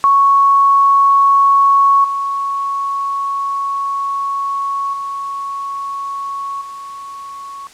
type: tone with level steps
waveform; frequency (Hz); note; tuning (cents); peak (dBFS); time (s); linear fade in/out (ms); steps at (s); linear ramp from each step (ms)
sine; 1108.7; C#6; 0; -7 / -16 / -20 / -27; 0.04-7.67; 0; 2.04 / 4.93 / 6.61; 5
effects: white hiss -42 dBFS RMS until 7.73 s + low-pass 8000 Hz 12 dB/octave